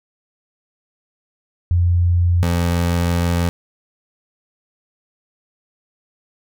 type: tone pair in turn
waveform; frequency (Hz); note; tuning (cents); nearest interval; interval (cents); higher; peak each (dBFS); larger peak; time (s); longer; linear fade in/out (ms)
sine / 25% pulse; 87.4 / 86.2; F2 / F2; +2 / -22; unison; 24; first; -12; neither; 1.71-2.43 / 2.43-3.49; second; 0
effects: none